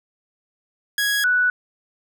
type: tone pair in turn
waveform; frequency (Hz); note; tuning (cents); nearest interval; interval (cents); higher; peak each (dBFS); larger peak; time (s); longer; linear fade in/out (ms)
sawtooth / sine; 1661.2 / 1480; G#6 / F#6; 0 / 0; major second; 200; first; -15; neither; 0.98-1.24 / 1.24-1.5; neither; 2
effects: none